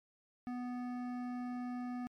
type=tone with hard clipping; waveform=sine; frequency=246.9 Hz; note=B3; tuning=in tune; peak=-40 dBFS; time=0.47-2.07 s; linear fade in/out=0 ms; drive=13 dB; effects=MP3 64 kbps